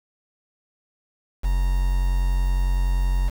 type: tone with quantisation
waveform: triangle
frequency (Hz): 45.36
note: F#1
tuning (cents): -34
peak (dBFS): -16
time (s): 1.43-3.3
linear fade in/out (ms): 20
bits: 6
effects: none